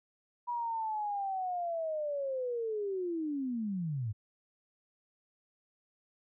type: linear sweep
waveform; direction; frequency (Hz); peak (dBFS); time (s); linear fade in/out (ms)
sine; down; 972 to 99.1; -32; 0.47-4.13; 20
effects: none